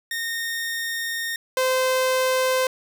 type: tone pair in turn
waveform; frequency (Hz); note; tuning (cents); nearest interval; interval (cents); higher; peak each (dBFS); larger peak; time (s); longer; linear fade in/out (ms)
sawtooth; 1841 / 516.6; A#6 / C5; -22 / -22; octave + minor seventh; 2200; first; -22 / -15; second; 0.11-1.36 / 1.57-2.67; first; 2
effects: none